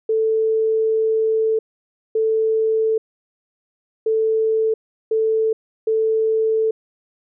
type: tone bursts at uneven times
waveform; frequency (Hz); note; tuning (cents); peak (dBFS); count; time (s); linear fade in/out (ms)
sine; 441.7; A4; +7; -15; 5; 0.09-1.59 / 2.15-2.98 / 4.06-4.74 / 5.11-5.53 / 5.87-6.71; 5
effects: none